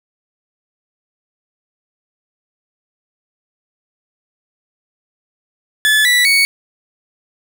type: tone with pitch steps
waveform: 30% pulse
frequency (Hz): 1728 / 1962.2 / 2228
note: A6 / B6 / C#7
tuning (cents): -32 / -12 / +8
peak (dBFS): -7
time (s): 5.85-6.45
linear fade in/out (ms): 0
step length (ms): 200
effects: none